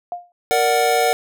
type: tone with exponential decay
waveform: sine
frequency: 705 Hz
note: F5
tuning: 16 cents sharp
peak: -20 dBFS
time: 0.12-0.32 s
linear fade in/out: 1 ms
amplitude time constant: 42 ms
type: chord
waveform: square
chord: Bb augmented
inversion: none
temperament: equal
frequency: 466.2 / 587.3 / 740 Hz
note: Bb4 / D5 / F#5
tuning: 0 / 0 / 0 cents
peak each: -20 / -23 / -18 dBFS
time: 0.51-1.13 s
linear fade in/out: 0 ms
effects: none